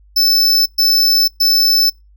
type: tone bursts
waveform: square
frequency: 5274 Hz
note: E8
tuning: in tune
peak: -10 dBFS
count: 3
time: 0.16-1.9 s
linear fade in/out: 10 ms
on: 500 ms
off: 120 ms
effects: noise-tail reverb RT60 0.2 s tail -24 dB re dry + added 50 Hz sine -44 dBFS peak until 2.16 s